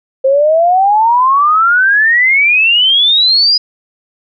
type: exponential sweep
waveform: sine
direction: up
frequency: 523.3 to 4993 Hz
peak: -6 dBFS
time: 0.24-3.58 s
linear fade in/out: 10 ms
effects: none